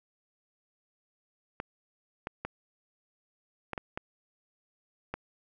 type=clicks; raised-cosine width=0.5 ms; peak=-19 dBFS; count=7; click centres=1.601 / 2.271 / 2.45 / 3.733 / 3.778 / 3.975 / 5.14 s; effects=none